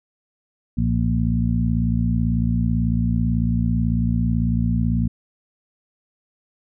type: harmonic tone with a mistuned harmonic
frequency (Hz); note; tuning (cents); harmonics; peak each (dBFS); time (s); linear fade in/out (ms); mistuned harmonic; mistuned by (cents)
58.1; A#1; -5; 1 / 2 / 3 / 4; -23 / -22 / -23 / -23; 0.77-5.08; 10; 1; +120
effects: none